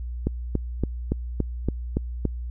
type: click train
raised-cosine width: 3 ms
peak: -10 dBFS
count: 8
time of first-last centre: 0.27-2.253 s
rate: 3.53 Hz
effects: added 60 Hz sine -29 dBFS peak until 2.5 s